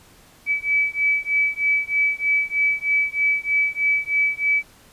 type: beating tone pair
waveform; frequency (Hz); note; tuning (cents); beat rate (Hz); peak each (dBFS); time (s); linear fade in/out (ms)
sine; 2293 / 2296.2; D7 / D7; -42 / -40; 3.2; -21 / -21; 0.46-4.63; 50
effects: pink hiss -51 dBFS RMS until 4.92 s + resampled to 32000 Hz